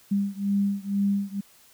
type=beating tone pair; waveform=sine; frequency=199 / 201.1 Hz; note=G3 / G3; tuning=+26 / +44 cents; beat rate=2.1 Hz; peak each=-25 / -26 dBFS; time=0.11-1.41 s; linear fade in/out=10 ms; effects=white hiss -56 dBFS RMS until 1.73 s